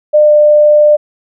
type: tone with pitch glide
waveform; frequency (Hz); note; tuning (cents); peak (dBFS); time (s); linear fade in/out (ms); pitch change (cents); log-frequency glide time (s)
sine; 602 to 597.8; D5 to D5; +43 to +31; -3; 0.13-0.97; 20; -12; 0.24-0.31
effects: none